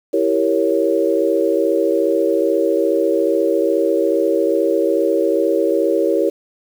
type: chord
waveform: sine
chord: E diminished seventh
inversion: none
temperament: equal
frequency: 329.6 / 392 / 466.2 / 554.4 Hz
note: E4 / G4 / Bb4 / Db5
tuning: 0 / 0 / 0 / 0 cents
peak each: -19 dBFS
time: 0.13-6.3 s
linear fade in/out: 10 ms
effects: 7-bit